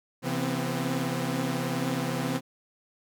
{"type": "tone cluster", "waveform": "sawtooth", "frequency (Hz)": [133, 167.3, 245.2, 263.9], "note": ["C3", "E3", "B3", "C4"], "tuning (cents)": [29, 26, -12, 15], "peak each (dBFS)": -29, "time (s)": [0.22, 2.41], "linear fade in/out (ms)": 50, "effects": []}